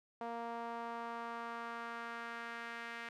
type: tone with band-pass filter sweep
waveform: sawtooth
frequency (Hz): 233.1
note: A#3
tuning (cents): 0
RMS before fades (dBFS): -44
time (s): 0.21-3.09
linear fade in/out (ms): 2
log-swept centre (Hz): 780 to 1900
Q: 1.9
effects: none